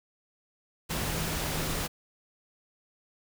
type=tone in noise; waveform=sine; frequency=159 Hz; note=D#3; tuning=38 cents sharp; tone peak=-37 dBFS; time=0.89-1.88 s; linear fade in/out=20 ms; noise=pink; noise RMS=-32 dBFS; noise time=0.89-1.88 s; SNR=-8 dB; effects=none